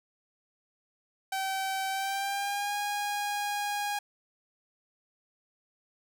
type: tone with pitch glide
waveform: sawtooth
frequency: 770 to 820.5 Hz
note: G5 to G#5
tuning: -31 to -21 cents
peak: -26 dBFS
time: 1.32-3.99 s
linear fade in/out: 5 ms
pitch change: +110 cents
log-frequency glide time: 1.89-2.75 s
effects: none